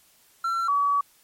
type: tone pair in turn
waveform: triangle / sine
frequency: 1354 / 1138.6 Hz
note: E6 / C#6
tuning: +46 / +46 cents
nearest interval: minor third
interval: 300 cents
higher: first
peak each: -21 / -19 dBFS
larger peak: second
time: 0.44-0.68 / 0.68-1.01 s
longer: second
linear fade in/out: 5 ms
effects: white hiss -59 dBFS RMS until 1.23 s + MP3 64 kbps